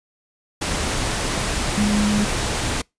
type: tone in noise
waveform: sine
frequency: 207.7 Hz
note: G#3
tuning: in tune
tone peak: -17 dBFS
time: 1.77-2.25 s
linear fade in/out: 10 ms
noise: pink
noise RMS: -23 dBFS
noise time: 0.61-2.82 s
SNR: +3 dB
effects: noise-tail reverb RT60 0.2 s tail -26 dB re dry + resampled to 22050 Hz